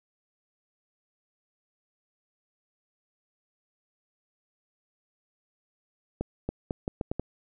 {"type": "accelerating click train", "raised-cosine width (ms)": 2, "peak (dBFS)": -16, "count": 7, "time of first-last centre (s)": [6.21, 7.196], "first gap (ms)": 280, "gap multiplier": 0.78, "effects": []}